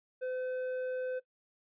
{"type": "tone with hard clipping", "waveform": "sine", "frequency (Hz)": 510, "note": "C5", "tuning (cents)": -44, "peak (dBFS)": -35, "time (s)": [0.21, 1.2], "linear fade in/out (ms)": 20, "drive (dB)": 6, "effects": ["noise-tail reverb RT60 0.1 s tail -17 dB re dry", "resampled to 8000 Hz"]}